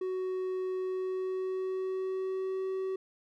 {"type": "tone with pitch glide", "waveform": "triangle", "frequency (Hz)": [372.3, 379.7], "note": ["F#4", "F#4"], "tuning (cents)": [11, 45], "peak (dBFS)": -29, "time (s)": [0.01, 2.96], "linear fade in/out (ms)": 5, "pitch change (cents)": 34, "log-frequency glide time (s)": [0.76, 2.66], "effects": []}